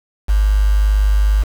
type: tone with quantisation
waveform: sine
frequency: 51.1 Hz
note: G#1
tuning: 27 cents flat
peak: -10 dBFS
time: 0.28-1.44 s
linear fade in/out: 20 ms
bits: 5
effects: none